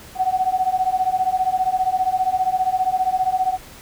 sine beating tone pair, 740 / 755 Hz, F#5 / F#5, 0 / +35 cents, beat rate 15 Hz, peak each -20 dBFS, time 0.15-3.58 s, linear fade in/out 50 ms, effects pink hiss -42 dBFS RMS until 3.81 s

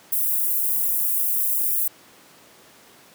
white high-pass noise, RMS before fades -22 dBFS, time 0.12-1.88 s, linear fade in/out 5 ms, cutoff 11000 Hz, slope 24 dB/octave, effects pink hiss -50 dBFS RMS until 3.14 s + high-pass 200 Hz 12 dB/octave

